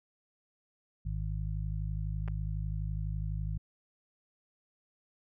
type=harmonic tone; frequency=52 Hz; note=G#1; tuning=3 cents sharp; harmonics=1 / 2 / 3; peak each=-34 / -37 / -39 dBFS; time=1.05-3.58 s; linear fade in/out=10 ms
type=clicks; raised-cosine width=0.5 ms; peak=-31 dBFS; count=2; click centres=2.278 / 2.283 s
effects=none